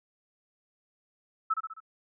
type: tone with echo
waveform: sine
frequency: 1308 Hz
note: E6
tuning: 14 cents flat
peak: -23 dBFS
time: 1.5-1.54 s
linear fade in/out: 10 ms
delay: 66 ms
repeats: 4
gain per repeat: -5 dB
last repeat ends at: 1.804 s
effects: none